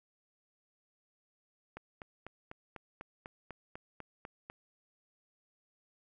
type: click train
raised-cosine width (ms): 0.5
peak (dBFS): -29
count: 12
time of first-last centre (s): 1.77-4.5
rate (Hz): 4.03
effects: none